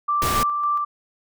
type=tone with tremolo; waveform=sine; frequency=1174.7 Hz; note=D6; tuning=in tune; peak=-18 dBFS; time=0.08-0.85 s; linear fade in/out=10 ms; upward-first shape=square; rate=3.6 Hz; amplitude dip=30%
type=noise; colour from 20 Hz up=pink; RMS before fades=-24 dBFS; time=0.22-0.43 s; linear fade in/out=0 ms
effects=none